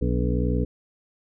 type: harmonic tone with a mistuned harmonic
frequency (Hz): 61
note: B1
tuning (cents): -21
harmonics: 1 / 2 / 3 / 4 / 5 / 7 / 8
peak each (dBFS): -24 / -27 / -29 / -30 / -31 / -32 / -33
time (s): 0.01-0.65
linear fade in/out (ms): 10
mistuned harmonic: 5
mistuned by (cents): -61
effects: none